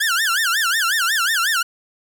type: tone with vibrato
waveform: sawtooth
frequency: 1568 Hz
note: G6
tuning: in tune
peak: -13 dBFS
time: 0-1.63 s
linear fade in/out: 10 ms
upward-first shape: sine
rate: 5.5 Hz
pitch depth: 270 cents each way
effects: none